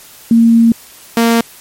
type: tone pair in turn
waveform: sine / sawtooth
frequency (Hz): 230.2 / 231.1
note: A#3 / A#3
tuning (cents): -22 / -15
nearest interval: unison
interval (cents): 7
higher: second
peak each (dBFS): -4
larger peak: neither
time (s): 0.31-0.72 / 1.17-1.41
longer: first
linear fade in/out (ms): 2
effects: white hiss -38 dBFS RMS until 1.6 s + MP3 64 kbps